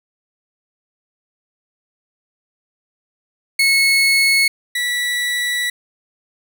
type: tone pair in turn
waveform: 30% pulse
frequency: 2191 / 1952 Hz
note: C#7 / B6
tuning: -21 / -21 cents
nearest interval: major second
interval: 200 cents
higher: first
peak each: -9 / -15 dBFS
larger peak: first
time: 3.59-4.48 / 4.75-5.7 s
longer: second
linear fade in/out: 5 ms
effects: none